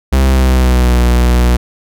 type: tone with pitch glide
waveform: 45% pulse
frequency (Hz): 66 to 60.87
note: C2 to B1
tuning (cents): +16 to -24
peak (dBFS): -7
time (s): 0.12-1.57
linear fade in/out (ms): 10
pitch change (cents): -140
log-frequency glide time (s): 0.26-0.95
effects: none